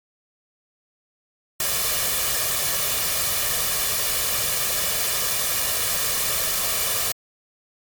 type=noise with comb filter; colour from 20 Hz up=white; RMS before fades=-23 dBFS; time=1.6-7.12 s; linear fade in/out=2 ms; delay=1.7 ms; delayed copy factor=+0.6; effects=MP3 96 kbps